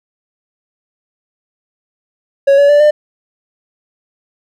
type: tone with pitch steps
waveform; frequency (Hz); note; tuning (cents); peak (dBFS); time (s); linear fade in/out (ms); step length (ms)
triangle; 554.4 / 569 / 584 / 599.4; C#5 / C#5 / D5 / D5; 0 / +45 / -10 / +35; -3; 2.47-2.91; 10; 110
effects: none